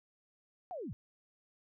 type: linear sweep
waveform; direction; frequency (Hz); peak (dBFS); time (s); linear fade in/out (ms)
sine; down; 768 to 77.78; -39; 0.71-0.93; 0
effects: none